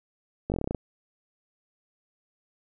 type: slowing click train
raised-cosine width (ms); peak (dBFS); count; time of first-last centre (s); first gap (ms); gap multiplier
2; -15; 10; 0.5-0.747; 19; 1.09
effects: none